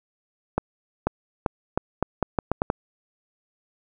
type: accelerating click train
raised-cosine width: 1 ms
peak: -7 dBFS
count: 10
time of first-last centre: 0.58-2.701 s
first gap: 490 ms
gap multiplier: 0.8
effects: none